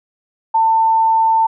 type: tone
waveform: sine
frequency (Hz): 895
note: A5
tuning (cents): +29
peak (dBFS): -10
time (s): 0.54-1.47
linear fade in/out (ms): 10
effects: none